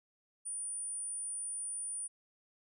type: tone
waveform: sine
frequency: 9397 Hz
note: D9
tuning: in tune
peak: -36 dBFS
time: 0.45-2.08 s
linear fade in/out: 20 ms
effects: tanh soft clip ceiling -33 dBFS